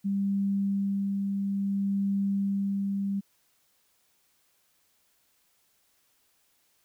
sine tone with tremolo, 197.9 Hz, G3, 17 cents sharp, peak -24 dBFS, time 0.04-3.21 s, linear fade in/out 20 ms, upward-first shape sine, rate 0.59 Hz, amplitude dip 25%, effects white hiss -69 dBFS RMS until 6.84 s

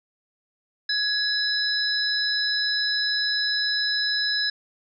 sine tone cluster, 1676 / 3967 / 5120 Hz, G#6 / B7 / D#8, +15 / +7 / +49 cents, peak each -26 dBFS, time 0.89-4.5 s, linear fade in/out 5 ms, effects none

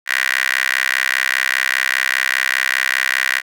15% pulse tone with high-pass filter, 65 Hz, C2, 11 cents flat, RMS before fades -18 dBFS, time 0.06-3.42 s, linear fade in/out 50 ms, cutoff 1800 Hz, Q 5.7, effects none

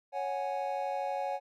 triangle chord, C# suspended fourth, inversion none, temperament just, 554.4 / 739.2 / 831.5 Hz, C#5 / F#5 / G#5, 0 / -2 / +2 cents, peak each -34 dBFS, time 0.12-1.4 s, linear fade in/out 50 ms, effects none

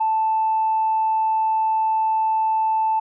triangle tone with tanh clipping, 880 Hz, A5, in tune, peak -17 dBFS, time 0-3 s, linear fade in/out 10 ms, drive 4 dB, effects resampled to 8000 Hz

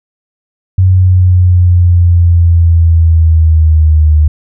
sine linear sweep, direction down, 93.4 to 75.9 Hz, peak -3 dBFS, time 0.78-4.28 s, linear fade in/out 5 ms, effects none

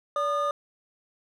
triangle tone pair together, 576.1 / 1219 Hz, D5 / D#6, -33 / -36 cents, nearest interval octave + minor second, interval 1297 cents, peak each -26 / -24 dBFS, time 0.16-0.51 s, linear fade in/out 2 ms, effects none

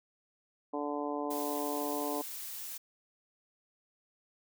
harmonic tone, 146 Hz, D3, 10 cents flat, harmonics 2 / 3 / 4 / 5 / 6 / 7, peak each -37 / -39 / -40 / -41 / -42 / -42 dBFS, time 0.73-2.22 s, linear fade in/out 10 ms
blue noise, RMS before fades -42 dBFS, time 1.3-2.78 s, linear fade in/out 10 ms
effects none

